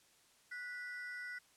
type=ring-modulated tone; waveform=triangle; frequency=1720 Hz; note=A6; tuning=40 cents flat; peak=-38 dBFS; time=0.51-1.39 s; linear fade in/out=10 ms; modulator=248 Hz; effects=white hiss -68 dBFS RMS until 1.56 s + low-pass 10000 Hz 12 dB/octave